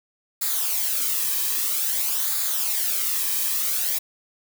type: noise with flanger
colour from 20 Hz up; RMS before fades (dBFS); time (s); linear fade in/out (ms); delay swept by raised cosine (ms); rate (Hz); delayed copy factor
blue; -24; 0.41-3.99; 10; 0.34 to 1.44; 0.51; -0.6
effects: none